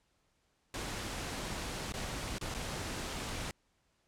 pink noise with dropouts, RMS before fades -39 dBFS, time 0.74-3.51 s, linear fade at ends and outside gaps 1 ms, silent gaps 1.922-1.939 / 2.383-2.412 / 2.541-2.547 s, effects pink hiss -75 dBFS RMS until 4.07 s + low-pass 9000 Hz 12 dB/octave

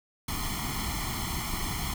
pink noise with comb filter, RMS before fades -32 dBFS, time 0.28-1.94 s, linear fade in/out 5 ms, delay 0.94 ms, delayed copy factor +1, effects none

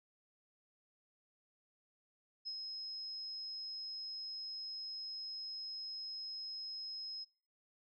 sine tone with ADSR envelope, 5130 Hz, E8, 48 cents flat, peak -39 dBFS, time 2.45-7.25 s, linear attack 24 ms, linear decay 60 ms, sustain -3 dB, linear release 23 ms, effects noise-tail reverb RT60 0.4 s tail -26 dB re dry

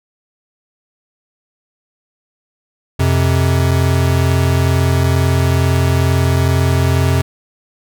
square tone pair together, 88.59 / 130.81 Hz, F2 / C3, +25 / 0 cents, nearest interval perfect fifth, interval 675 cents, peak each -14 / -15 dBFS, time 2.99-7.22 s, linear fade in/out 10 ms, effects none

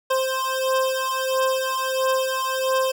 25% pulse beating tone pair, 523.3 / 524.8 Hz, C5 / C5, 0 / +5 cents, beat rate 1.5 Hz, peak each -20 dBFS, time 0.1-2.92 s, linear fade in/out 10 ms, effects none

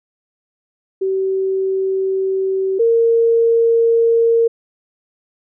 sine tone pair in turn, 382.7 / 460.7 Hz, G4 / A#4, -42 / -20 cents, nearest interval minor third, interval 322 cents, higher second, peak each -15 / -10 dBFS, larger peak second, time 1.01-2.79 / 2.79-4.48 s, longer first, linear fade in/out 10 ms, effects none

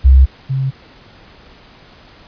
sine tone pair in turn, 66 / 133.73 Hz, C2 / C3, +16 / +38 cents, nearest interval octave, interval 1222 cents, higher second, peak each -3 / -14 dBFS, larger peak first, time 0.04-0.26 / 0.49-0.71 s, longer neither, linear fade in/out 20 ms, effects pink hiss -43 dBFS RMS until 2.27 s + resampled to 11025 Hz

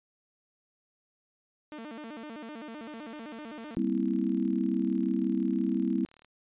sawtooth tone with vibrato, 261.6 Hz, C4, in tune, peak -36 dBFS, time 1.72-3.75 s, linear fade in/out 0 ms, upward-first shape square, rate 7.8 Hz, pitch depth 250 cents each way
click train, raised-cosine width 0.2 ms, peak -38 dBFS, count 132, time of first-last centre 2.79-6.246 s, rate 37.9 Hz
sine chord, C dominant seventh, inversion second, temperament just, 196.22 / 235.5 / 261.6 / 327 Hz, G3 / Bb3 / C4 / E4, +2 / +18 / 0 / -14 cents, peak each -31 dBFS, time 3.77-6.05 s, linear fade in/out 0 ms
effects resampled to 8000 Hz

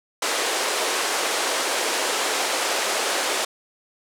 pink band-pass noise, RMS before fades -24 dBFS, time 0.22-3.45 s, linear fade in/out 5 ms, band 390 to 10000 Hz, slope 24 dB/octave, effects none

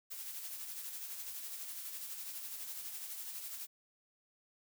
blue noise with tremolo, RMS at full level -43 dBFS, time 0.1-3.67 s, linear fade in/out 20 ms, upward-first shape sine, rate 12 Hz, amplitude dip 40%, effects none

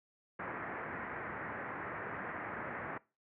white low-pass noise, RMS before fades -42 dBFS, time 0.39-2.98 s, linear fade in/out 5 ms, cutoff 2000 Hz, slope 48 dB/octave, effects noise-tail reverb RT60 0.3 s tail -22 dB re dry + high-pass 100 Hz 12 dB/octave

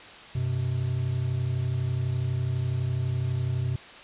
triangle tone pair together, 95.37 / 127.4 Hz, G2 / C3, -47 / -46 cents, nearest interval perfect fourth, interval 501 cents, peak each -28 / -24 dBFS, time 0.35-3.76 s, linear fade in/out 5 ms, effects white hiss -45 dBFS RMS until 4.03 s + resampled to 8000 Hz

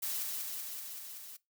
blue noise with echo, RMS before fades -36 dBFS, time 0.02-0.23 s, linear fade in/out 10 ms, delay 190 ms, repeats 6, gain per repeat -2 dB, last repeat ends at 1.37 s, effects noise-tail reverb RT60 0.2 s tail -21 dB re dry

